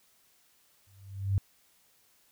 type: tone with exponential growth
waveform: sine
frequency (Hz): 98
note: G2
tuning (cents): 0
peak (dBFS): -21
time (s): 0.87-1.38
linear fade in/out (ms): 0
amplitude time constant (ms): 110
effects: white hiss -66 dBFS RMS until 2.31 s